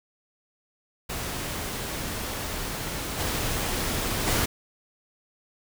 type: noise with level steps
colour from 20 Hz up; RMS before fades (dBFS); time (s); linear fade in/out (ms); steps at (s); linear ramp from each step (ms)
pink; -32 / -28 / -24; 1.09-4.46; 10; 3.18 / 4.26; 20
effects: none

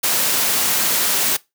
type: noise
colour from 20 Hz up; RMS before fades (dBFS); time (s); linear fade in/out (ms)
white; -18; 0.03-1.37; 10
effects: noise-tail reverb RT60 0.2 s tail -21 dB re dry + high-pass 150 Hz 12 dB/octave

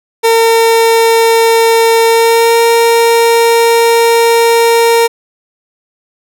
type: tone with pitch glide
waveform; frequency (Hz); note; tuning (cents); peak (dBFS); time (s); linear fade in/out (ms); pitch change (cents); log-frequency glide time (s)
30% pulse; 456 to 463.4; A#4 to A#4; -38 to -10; -3; 0.23-5.08; 20; +28; 2.06-2.61
effects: none

